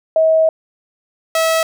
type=tone pair in turn; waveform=sine / sawtooth; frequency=640 / 648.6 Hz; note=D#5 / E5; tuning=+49 / -28 cents; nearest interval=unison; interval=23 cents; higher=second; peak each=-9 dBFS; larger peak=neither; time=0.16-0.49 / 1.35-1.63 s; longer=first; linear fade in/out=2 ms; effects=none